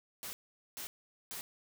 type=noise bursts; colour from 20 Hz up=white; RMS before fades=-43 dBFS; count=3; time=0.23-1.41 s; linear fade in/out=0 ms; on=100 ms; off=440 ms; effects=none